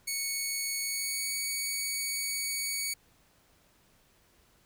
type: tone with pitch glide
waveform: 10% pulse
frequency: 2217 to 2243 Hz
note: C#7 to C#7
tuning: 0 to +20 cents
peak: -22 dBFS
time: 0.07-2.94 s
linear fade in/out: 10 ms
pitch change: +20 cents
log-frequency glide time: 0.81-1.37 s
effects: pink hiss -65 dBFS RMS until 4.65 s